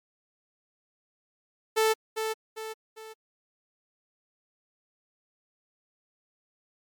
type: tone with echo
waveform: sawtooth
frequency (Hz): 440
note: A4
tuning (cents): 0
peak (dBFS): -17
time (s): 1.76-1.94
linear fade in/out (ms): 20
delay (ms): 400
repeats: 3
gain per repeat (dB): -7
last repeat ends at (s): 3.14
effects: MP3 96 kbps